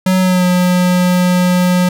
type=tone with pitch glide; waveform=square; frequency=185.8 to 180.2 Hz; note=F#3 to F#3; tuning=+7 to -45 cents; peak=-10 dBFS; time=0.06-1.89 s; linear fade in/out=5 ms; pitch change=-52 cents; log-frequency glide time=0.2-0.45 s; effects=none